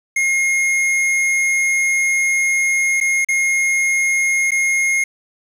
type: tone with dropouts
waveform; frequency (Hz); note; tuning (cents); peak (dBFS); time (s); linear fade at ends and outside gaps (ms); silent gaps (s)
square; 2145; C7; +42; -15; 0.16-5.04; 5; 3.003-3.01 / 3.248-3.286 / 4.508-4.517
effects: low-pass 11000 Hz 12 dB/octave + 7-bit